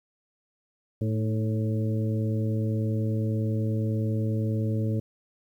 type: harmonic tone with a mistuned harmonic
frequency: 110 Hz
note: A2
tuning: in tune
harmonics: 1 / 2 / 3 / 4 / 5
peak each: -25 / -31 / -35 / -37 / -39 dBFS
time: 1.01-5 s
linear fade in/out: 5 ms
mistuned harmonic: 3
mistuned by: -44 cents
effects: 10-bit